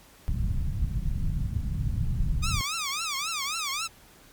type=low-pass noise; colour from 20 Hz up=pink; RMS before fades=-27 dBFS; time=0.28-2.61 s; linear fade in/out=0 ms; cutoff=160 Hz; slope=24 dB/octave
type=tone with vibrato; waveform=10% pulse; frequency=1205 Hz; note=D6; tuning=44 cents sharp; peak=-20 dBFS; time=2.42-3.88 s; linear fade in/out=20 ms; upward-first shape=triangle; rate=3.7 Hz; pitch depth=230 cents each way
effects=pink hiss -54 dBFS RMS until 4.32 s + MP3 96 kbps